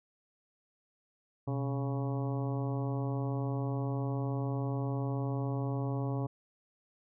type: harmonic tone with a mistuned harmonic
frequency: 139 Hz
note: C#3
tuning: 5 cents sharp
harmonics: 1 / 2 / 3 / 4 / 5 / 6 / 7 / 8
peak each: -32 / -38 / -42 / -44 / -46 / -48 / -49 / -50 dBFS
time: 1.47-6.27 s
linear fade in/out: 10 ms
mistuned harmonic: 1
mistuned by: -140 cents
effects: none